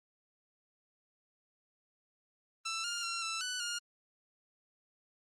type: tone with pitch steps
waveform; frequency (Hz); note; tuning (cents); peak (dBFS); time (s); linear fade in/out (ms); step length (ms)
10% pulse; 1331 / 1406 / 1368 / 1328 / 1491 / 1418; E6 / F6 / F6 / E6 / F#6 / F6; +16 / +11 / -36 / +12 / +13 / +26; -26; 2.65-3.79; 10; 190
effects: low-pass 8000 Hz 12 dB/octave + Opus 32 kbps